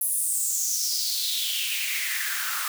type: noise with high-pass filter sweep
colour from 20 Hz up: white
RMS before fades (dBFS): -27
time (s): 0.01-2.68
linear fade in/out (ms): 2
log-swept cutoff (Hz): 11000 to 1200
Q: 5
effects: none